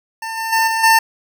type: tone with level steps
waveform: 25% pulse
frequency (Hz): 898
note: A5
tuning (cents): +35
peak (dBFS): -20 / -17 / -9 / -13 / -5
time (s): 0.22-0.99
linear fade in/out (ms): 5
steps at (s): 0.37 / 0.52 / 0.67 / 0.83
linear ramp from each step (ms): 10
effects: none